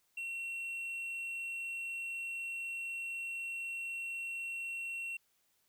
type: tone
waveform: triangle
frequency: 2724 Hz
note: F7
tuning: 44 cents flat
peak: -36 dBFS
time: 0.17-5.17 s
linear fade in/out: 5 ms
effects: white hiss -75 dBFS RMS until 5.68 s